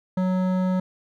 sine tone with hard clipping, 185 Hz, F#3, in tune, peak -22 dBFS, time 0.17-0.8 s, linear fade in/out 5 ms, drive 13 dB, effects none

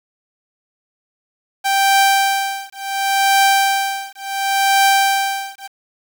sawtooth tone with tremolo, 784 Hz, G5, in tune, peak -6 dBFS, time 1.64-5.68 s, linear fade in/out 20 ms, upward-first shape triangle, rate 0.7 Hz, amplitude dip 100%, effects 7-bit

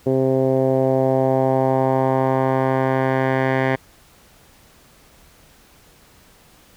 10% pulse tone with low-pass filter sweep, 132 Hz, C3, 16 cents sharp, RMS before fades -18 dBFS, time 0.06-3.76 s, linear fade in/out 10 ms, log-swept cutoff 440 to 1900 Hz, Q 1.9, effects pink hiss -51 dBFS RMS until 6.76 s

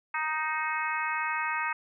harmonic tone with a mistuned harmonic, 311.1 Hz, D#4, in tune, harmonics 3 / 4 / 5 / 6 / 7 / 8, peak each -33 / -34 / -35 / -36 / -36 / -37 dBFS, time 0.14-1.73 s, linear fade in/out 5 ms, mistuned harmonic 8, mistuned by +46 cents, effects none

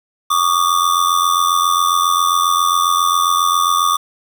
square ring-modulated tone, 1174.7 Hz, D6, in tune, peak -10 dBFS, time 0.3-3.97 s, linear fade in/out 10 ms, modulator 43.7 Hz, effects 7-bit

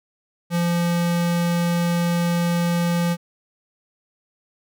square tone, 172.2 Hz, F3, 24 cents flat, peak -19 dBFS, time 0.5-3.17 s, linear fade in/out 50 ms, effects none

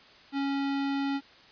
square tone, 277.2 Hz, C#4, in tune, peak -28 dBFS, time 0.32-1.21 s, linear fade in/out 50 ms, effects white hiss -54 dBFS RMS until 1.51 s + resampled to 11025 Hz

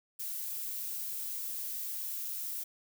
violet noise, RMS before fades -38 dBFS, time 0.19-2.64 s, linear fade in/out 10 ms, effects none

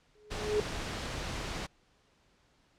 sine tone with exponential growth, 421.8 Hz, G#4, 27 cents sharp, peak -23 dBFS, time 0.15-0.6 s, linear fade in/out 2 ms, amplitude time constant 96 ms
pink noise, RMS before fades -37 dBFS, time 0.3-1.67 s, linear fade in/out 20 ms
effects pink hiss -68 dBFS RMS until 2.78 s + low-pass 6000 Hz 12 dB/octave

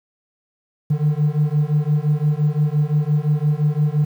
triangle beating tone pair, 146.83 / 152.63 Hz, D3 / D#3, 0 / -33 cents, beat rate 5.8 Hz, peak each -16 dBFS, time 0.9-4.05 s, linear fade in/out 10 ms, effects tanh soft clip ceiling -7 dBFS + 8-bit

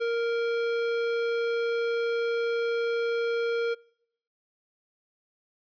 sine tone with tanh clipping, 466.1 Hz, A#4, in tune, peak -27 dBFS, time 0-3.75 s, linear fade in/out 20 ms, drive 17 dB, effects noise-tail reverb RT60 0.7 s tail -25 dB re dry + resampled to 11025 Hz

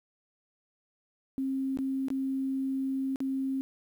sine tone with dropouts, 267.4 Hz, C4, 38 cents sharp, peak -28 dBFS, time 1.38-3.61 s, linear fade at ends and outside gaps 0 ms, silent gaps 1.773-1.788 / 2.084-2.103 / 3.159-3.204 s, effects 10-bit

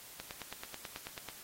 click train, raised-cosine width 0.2 ms, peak -24 dBFS, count 11, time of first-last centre 0.2-1.287 s, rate 9.2 Hz, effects white hiss -52 dBFS RMS until 1.43 s + AAC 48 kbps

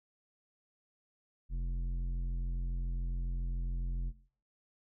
triangle tone with tanh clipping, 43.61 Hz, F1, 2 cents flat, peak -34 dBFS, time 1.49-4.13 s, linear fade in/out 50 ms, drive 14 dB, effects noise-tail reverb RT60 0.5 s tail -18 dB re dry

